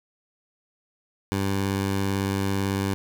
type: tone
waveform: 15% pulse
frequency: 98 Hz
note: G2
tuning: in tune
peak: -17 dBFS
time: 1.32-2.94 s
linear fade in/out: 0 ms
effects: none